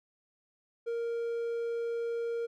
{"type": "tone", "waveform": "triangle", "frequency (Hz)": 466.2, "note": "A#4", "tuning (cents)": 0, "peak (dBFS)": -29, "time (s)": [0.86, 2.47], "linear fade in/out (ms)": 20, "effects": []}